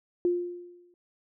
sine tone with exponential decay, 351.9 Hz, F4, 13 cents sharp, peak -20 dBFS, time 0.25-0.94 s, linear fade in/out 1 ms, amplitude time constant 150 ms, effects none

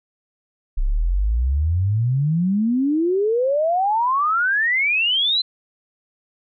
sine exponential sweep, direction up, 31.11 to 4117 Hz, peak -16 dBFS, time 0.77-5.42 s, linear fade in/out 10 ms, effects none

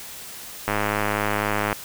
click train, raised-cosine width 0.5 ms, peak -7 dBFS, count 110, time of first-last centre 0.68-1.728 s, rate 104 Hz, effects white hiss -38 dBFS RMS until 1.84 s

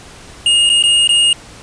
square tone with dropouts, 2848 Hz, F7, 33 cents sharp, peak -9 dBFS, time 0.46-1.33 s, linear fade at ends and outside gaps 2 ms, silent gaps 0.693-0.699 / 0.826-0.837 / 1.075-1.091 s, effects pink hiss -37 dBFS RMS until 1.62 s + resampled to 22050 Hz

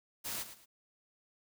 white noise with echo, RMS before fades -39 dBFS, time 0.24-0.44 s, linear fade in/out 20 ms, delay 110 ms, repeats 2, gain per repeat -11 dB, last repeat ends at 0.66 s, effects none

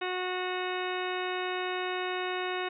harmonic tone with a mistuned harmonic, 365.9 Hz, F#4, 19 cents flat, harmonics 1 / 2 / 3 / 4 / 5 / 6 / 7 / 8 / 10, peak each -34 / -37 / -39 / -40 / -41 / -42 / -42 / -43 / -44 dBFS, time 0.01-2.69 s, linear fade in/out 10 ms, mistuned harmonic 10, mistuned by +27 cents, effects none

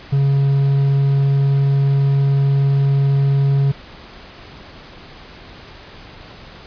triangle tone, 138.59 Hz, C#3, in tune, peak -10 dBFS, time 0.12-3.72 s, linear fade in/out 10 ms, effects pink hiss -39 dBFS RMS until 6.66 s + resampled to 11025 Hz

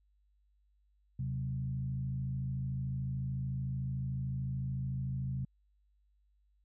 sine tone with frequency modulation, 130.2 Hz, C3, 8 cents flat, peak -33 dBFS, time 1.19-5.45 s, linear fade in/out 5 ms, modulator 53.6 Hz, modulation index 0.71, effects added 50 Hz sine -68 dBFS peak until 6.64 s

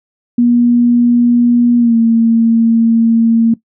sine tone with pitch glide, 240 to 228.5 Hz, B3 to A#3, -49 to -34 cents, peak -6 dBFS, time 0.38-3.54 s, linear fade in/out 5 ms, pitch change -85 cents, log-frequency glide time 1.78-1.96 s, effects noise-tail reverb RT60 0.1 s tail -18 dB re dry

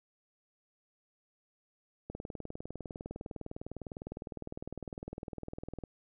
click train, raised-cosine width 2 ms, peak -27 dBFS, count 75, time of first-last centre 2.1-5.837 s, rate 19.8 Hz, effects none

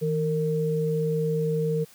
sine tone pair together, 160 / 458.6 Hz, D#3 / A#4, +49 / -28 cents, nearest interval octave + tritone, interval 1823 cents, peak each -25 dBFS, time 0.01-1.85 s, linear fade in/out 20 ms, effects white hiss -53 dBFS RMS until 1.94 s + high-pass 80 Hz 12 dB/octave

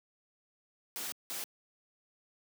white noise bursts at uneven times, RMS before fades -39 dBFS, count 2, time 0.96-1.12 / 1.3-1.44 s, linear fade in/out 0 ms, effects high-pass 200 Hz 12 dB/octave

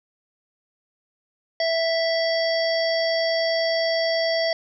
harmonic tone with a mistuned harmonic, 659.3 Hz, E5, in tune, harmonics 1 / 3 / 5 / 7 / 8, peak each -21 / -28 / -34 / -29 / -32 dBFS, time 1.6-4.53 s, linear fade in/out 2 ms, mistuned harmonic 8, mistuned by +55 cents, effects none

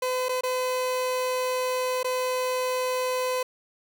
30% pulse tone with dropouts, 508 Hz, B4, 49 cents sharp, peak -22 dBFS, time 0.02-3.43 s, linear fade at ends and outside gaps 5 ms, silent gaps 0.286-0.291 / 0.41-0.434 / 2.031-2.044 s, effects none

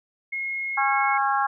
sine tone with pitch glide, 2158 to 2181 Hz, C#7 to C#7, -47 to -29 cents, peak -26 dBFS, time 0.32-1.18 s, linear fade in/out 10 ms, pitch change +18 cents, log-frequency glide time 0.71-0.89 s
harmonic tone, 273 Hz, C#4, 26 cents flat, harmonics 3 / 4 / 5 / 6, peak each -23 / -25 / -27 / -29 dBFS, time 0.77-1.47 s, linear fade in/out 10 ms
effects none

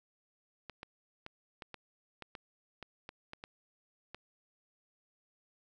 clicks, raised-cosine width 0.3 ms, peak -28 dBFS, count 12, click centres 0.697 / 0.831 / 1.264 / 1.622 / 1.743 / 2.223 / 2.352 / 2.827 / 3.091 / 3.334 / 3.439 / 4.146 s, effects none

